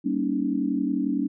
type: chord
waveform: sine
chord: Eb dominant seventh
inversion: first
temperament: just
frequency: 194.45 / 233.3 / 280 / 311.1 Hz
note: G3 / Bb3 / Db4 / Eb4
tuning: -14 / +2 / +18 / 0 cents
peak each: -30 / -29 / -25 / -30 dBFS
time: 0.04-1.28 s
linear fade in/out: 20 ms
effects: none